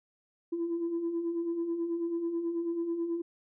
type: beating tone pair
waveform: sine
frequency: 329.6 / 338.8 Hz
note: E4 / E4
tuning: 0 / +48 cents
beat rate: 9.2 Hz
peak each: -38 / -29 dBFS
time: 0.52-3.22 s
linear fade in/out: 10 ms
effects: tanh soft clip ceiling -25 dBFS